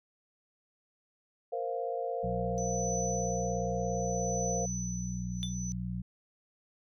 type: chord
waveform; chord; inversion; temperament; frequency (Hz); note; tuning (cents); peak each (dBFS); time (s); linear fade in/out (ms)
sine; Bb suspended second; none; equal with one note detuned; 466.2 / 523.3 / 696.4; Bb4 / C5 / F5; 0 / 0 / -5; -36; 1.52-4.66; 10
type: harmonic tone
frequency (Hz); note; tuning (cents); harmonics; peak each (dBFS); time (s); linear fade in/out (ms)
60.5; B1; -35; 1 / 2 / 3; -40 / -38 / -36; 2.23-6.02; 10
type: tone with tremolo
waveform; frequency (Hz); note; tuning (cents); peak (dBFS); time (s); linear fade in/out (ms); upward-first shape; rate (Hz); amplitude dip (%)
sine; 6000; F#8; +23; -34; 2.58-5.72; 0; triangle; 0.65; 90
type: tone with exponential decay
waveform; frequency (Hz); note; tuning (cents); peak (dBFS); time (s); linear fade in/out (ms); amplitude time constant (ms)
triangle; 3519; A7; 0; -29; 5.43-5.55; 0; 24
effects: none